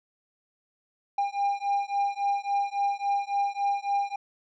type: beating tone pair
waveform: triangle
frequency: 801 / 804.6 Hz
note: G5 / G5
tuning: +37 / +45 cents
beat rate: 3.6 Hz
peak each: -26 dBFS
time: 1.18-4.16 s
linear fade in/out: 5 ms
effects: resampled to 16000 Hz